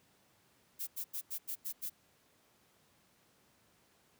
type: noise bursts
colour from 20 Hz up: violet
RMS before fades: -39 dBFS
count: 7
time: 0.79-1.899 s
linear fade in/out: 20 ms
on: 83 ms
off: 88 ms
effects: pink hiss -69 dBFS RMS until 4.19 s + high-pass 100 Hz 12 dB/octave